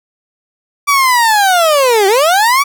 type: linear two-way sweep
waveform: 30% pulse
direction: down then up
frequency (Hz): 1163 to 375.9 to 1163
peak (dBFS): -5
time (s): 0.87-2.64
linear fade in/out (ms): 20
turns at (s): 2.07
effects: none